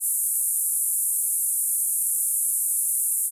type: band-pass noise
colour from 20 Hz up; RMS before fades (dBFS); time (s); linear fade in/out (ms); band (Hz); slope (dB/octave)
white; -24; 0-3.31; 50; 8600 to 12000; 48
effects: resampled to 32000 Hz